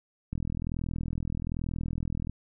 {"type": "click train", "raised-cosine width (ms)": 5, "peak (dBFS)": -20, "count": 82, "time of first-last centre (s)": [0.33, 2.296], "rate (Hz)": 41.2, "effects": []}